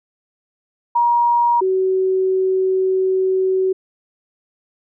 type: tone pair in turn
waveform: sine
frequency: 950 / 377 Hz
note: A#5 / F#4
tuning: +33 / +32 cents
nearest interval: octave + major third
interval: 1601 cents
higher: first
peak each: -12 / -14 dBFS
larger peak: first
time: 0.95-1.61 / 1.61-3.73 s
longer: second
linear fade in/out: 10 ms
effects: none